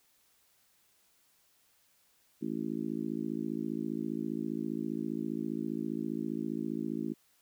harmonic tone, 55 Hz, A1, in tune, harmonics 3 / 4 / 5 / 6 / 7, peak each -43 / -37 / -37 / -38 / -45 dBFS, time 2.41-7.14 s, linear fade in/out 20 ms, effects white hiss -69 dBFS RMS until 7.41 s

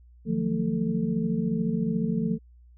sine tone cluster, 150.4 / 173.2 / 187.2 / 224.5 / 442.2 Hz, D3 / F3 / F#3 / A3 / A4, +42 / -14 / +20 / +35 / +9 cents, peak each -34 / -28 / -33 / -27 / -35 dBFS, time 0.25-2.39 s, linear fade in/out 50 ms, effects added 60 Hz sine -50 dBFS peak until 2.77 s

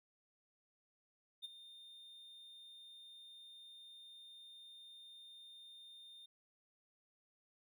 triangle tone with ADSR envelope, 3632 Hz, A#7, 46 cents flat, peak -40 dBFS, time 1.42-6.26 s, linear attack 28 ms, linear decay 18 ms, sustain -13 dB, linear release 6 ms, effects none

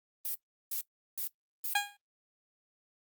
violet noise bursts, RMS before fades -35 dBFS, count 4, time 0.25-1.736 s, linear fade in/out 0 ms, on 94 ms, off 370 ms
15% pulse tone with exponential decay, 816 Hz, G#5, 31 cents flat, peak -17 dBFS, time 1.75-1.97 s, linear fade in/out 5 ms, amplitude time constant 46 ms
effects noise-tail reverb RT60 0.1 s tail -20 dB re dry + Opus 32 kbps

